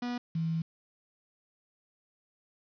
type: tone pair in turn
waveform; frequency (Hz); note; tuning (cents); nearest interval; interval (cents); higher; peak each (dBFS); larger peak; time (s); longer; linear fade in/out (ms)
45% pulse / sine; 243.7 / 163.38; B3 / E3; -23 / -15; perfect fifth; 692; first; -32 / -28; second; 0.02-0.18 / 0.35-0.62; second; 5
effects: resampled to 11025 Hz + 9-bit